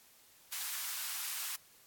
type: high-pass noise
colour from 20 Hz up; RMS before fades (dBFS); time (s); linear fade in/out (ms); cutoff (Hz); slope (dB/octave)
white; -39; 0.52-1.56; 5; 950; 24
effects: white hiss -62 dBFS RMS until 1.86 s + AAC 64 kbps